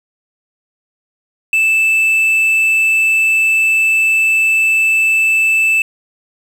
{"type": "tone with quantisation", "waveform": "triangle", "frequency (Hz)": 2637, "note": "E7", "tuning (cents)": 0, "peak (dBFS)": -8, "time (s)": [1.53, 5.82], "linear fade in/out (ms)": 2, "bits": 6, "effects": []}